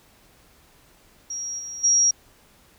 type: tone with level steps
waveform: sine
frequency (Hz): 5660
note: F8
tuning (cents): +22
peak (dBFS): -28 / -32 / -15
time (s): 1.3-2.11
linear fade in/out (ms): 5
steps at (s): 1.58 / 1.83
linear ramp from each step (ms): 20
effects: pink hiss -56 dBFS RMS until 2.78 s